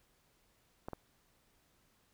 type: clicks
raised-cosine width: 1 ms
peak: -27 dBFS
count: 2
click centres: 0.885 / 0.933 s
effects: pink hiss -72 dBFS RMS until 2.13 s